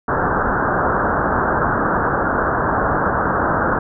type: low-pass noise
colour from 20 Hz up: white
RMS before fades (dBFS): -18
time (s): 0.08-3.79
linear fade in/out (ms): 5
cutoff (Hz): 1600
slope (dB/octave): 96
effects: none